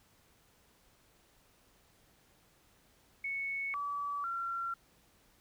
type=tone with pitch steps; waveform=sine; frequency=2211 / 1148 / 1367 Hz; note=C#7 / D6 / F6; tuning=-5 / -40 / -37 cents; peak=-34 dBFS; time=3.24-4.74 s; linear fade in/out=5 ms; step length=500 ms; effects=pink hiss -67 dBFS RMS until 5.4 s